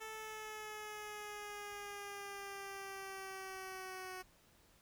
10% pulse exponential sweep, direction down, 440 to 369.6 Hz, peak -37 dBFS, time 0-4.23 s, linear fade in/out 20 ms, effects pink hiss -68 dBFS RMS until 4.81 s

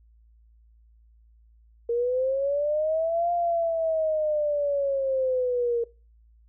sine linear two-way sweep, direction up then down, 464.4 to 698.5 to 464.4 Hz, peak -22 dBFS, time 1.89-5.84 s, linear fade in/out 5 ms, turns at 3.32 s, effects noise-tail reverb RT60 0.3 s tail -21 dB re dry + added 56 Hz sine -54 dBFS peak until 6.48 s

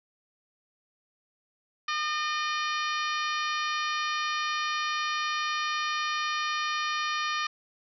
harmonic tone with a mistuned harmonic, 608 Hz, D#5, 40 cents flat, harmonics 2 / 3 / 4 / 5 / 6 / 7 / 8 / 9, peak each -30 / -34 / -36 / -38 / -40 / -41 / -42 / -43 dBFS, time 1.88-7.47 s, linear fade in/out 5 ms, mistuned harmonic 9, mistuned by +51 cents, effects none

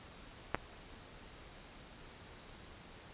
clicks, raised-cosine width 0.5 ms, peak -15 / -29 dBFS, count 2, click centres 0.546 / 0.555 s, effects pink hiss -54 dBFS RMS until 3.13 s + resampled to 8000 Hz

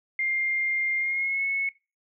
sine tone with pitch glide, 2110 to 2197 Hz, C7 to C#7, +14 to -16 cents, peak -24 dBFS, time 0.19-1.69 s, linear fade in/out 2 ms, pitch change +70 cents, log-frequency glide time 0.98-1.44 s, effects noise-tail reverb RT60 0.3 s tail -22 dB re dry

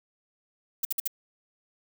violet noise bursts, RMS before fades -27 dBFS, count 4, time 0.83-1.076 s, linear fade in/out 5 ms, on 21 ms, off 54 ms, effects none

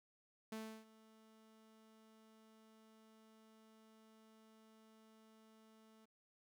sawtooth tone with ADSR envelope, 220 Hz, A3, in tune, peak -40 dBFS, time 0.52-6.06 s, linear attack 4 ms, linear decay 320 ms, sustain -21 dB, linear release 16 ms, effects 13-bit

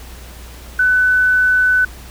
sine tone, 1500 Hz, F#6, 23 cents sharp, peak -10 dBFS, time 0.79-1.85 s, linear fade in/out 5 ms, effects added 60 Hz sine -34 dBFS peak until 2.1 s + pink hiss -39 dBFS RMS until 2.1 s

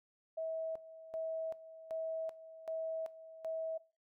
sine tone with tremolo, 646 Hz, E5, 35 cents flat, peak -36 dBFS, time 0.37-3.78 s, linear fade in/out 10 ms, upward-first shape square, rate 1.3 Hz, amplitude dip 80%, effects noise-tail reverb RT60 0.3 s tail -18 dB re dry

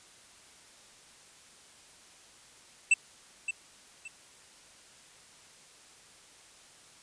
square tone with echo, 2665 Hz, E7, 18 cents sharp, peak -19 dBFS, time 2.91-2.94 s, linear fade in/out 5 ms, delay 570 ms, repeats 2, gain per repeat -11 dB, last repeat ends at 4.08 s, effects white hiss -56 dBFS RMS until 7.02 s + resampled to 22050 Hz

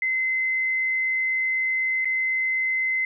sine tone with dropouts, 2056 Hz, C7, 31 cents flat, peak -21 dBFS, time 0.02-3.05 s, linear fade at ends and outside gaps 2 ms, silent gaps 2.047-2.054 s, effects none

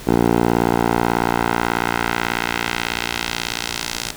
10% pulse tone with band-pass filter sweep, 58.27 Hz, A#1, in tune, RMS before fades -20 dBFS, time 0.07-4.11 s, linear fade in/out 5 ms, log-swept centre 440 to 5900 Hz, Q 0.9, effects pink hiss -36 dBFS RMS until 4.16 s

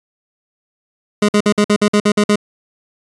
25% pulse tone bursts, 207.7 Hz, G#3, in tune, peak -6 dBFS, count 10, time 1.22-2.358 s, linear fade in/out 5 ms, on 67 ms, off 52 ms, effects resampled to 22050 Hz

